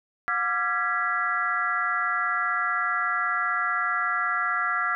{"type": "tone cluster", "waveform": "sine", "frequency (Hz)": [724, 1179, 1368, 1661, 1964], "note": ["F#5", "D6", "F6", "G#6", "B6"], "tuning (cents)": [-38, 6, -36, 0, -10], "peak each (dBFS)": [-35, -31, -26, -29, -31], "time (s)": [0.28, 4.95], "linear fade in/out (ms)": 0, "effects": []}